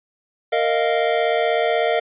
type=chord; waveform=square; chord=Bb suspended fourth; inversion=none; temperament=equal with one note detuned; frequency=462.4 / 622.3 / 698.5 Hz; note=Bb4 / Eb5 / F5; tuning=-14 / 0 / 0 cents; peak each=-22 dBFS; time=0.52-2 s; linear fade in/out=10 ms; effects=resampled to 8000 Hz